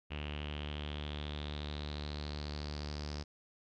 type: tone with low-pass filter sweep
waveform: sawtooth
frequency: 74.1 Hz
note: D2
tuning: 16 cents sharp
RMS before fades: -41 dBFS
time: 0.1-3.24 s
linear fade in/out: 20 ms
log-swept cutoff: 2800 to 5100 Hz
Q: 6.4
effects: none